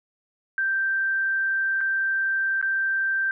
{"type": "tone with dropouts", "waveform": "sine", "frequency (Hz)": 1568, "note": "G6", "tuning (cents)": 0, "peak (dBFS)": -21, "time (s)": [0.58, 3.31], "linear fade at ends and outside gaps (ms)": 1, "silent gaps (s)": [[1.807, 1.811], [2.614, 2.626]], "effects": []}